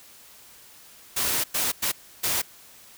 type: noise bursts at uneven times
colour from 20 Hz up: white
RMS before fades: -25 dBFS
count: 4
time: 1.16-1.44 / 1.54-1.72 / 1.82-1.92 / 2.23-2.42 s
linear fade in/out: 10 ms
effects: white hiss -50 dBFS RMS until 2.97 s